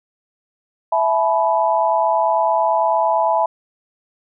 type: chord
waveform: sine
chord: E suspended fourth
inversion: none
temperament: equal with one note detuned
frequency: 659.3 / 858.9 / 987.8 Hz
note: E5 / A5 / B5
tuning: 0 / -42 / 0 cents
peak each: -18 / -18 / -19 dBFS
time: 0.92-3.46 s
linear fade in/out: 5 ms
effects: none